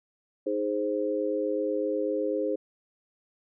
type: chord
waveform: sine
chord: Ab major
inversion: second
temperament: equal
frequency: 311.1 / 415.3 / 523.3 Hz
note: Eb4 / Ab4 / C5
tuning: 0 / 0 / 0 cents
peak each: -31 / -30 / -29 dBFS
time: 0.46-2.56 s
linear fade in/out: 10 ms
effects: none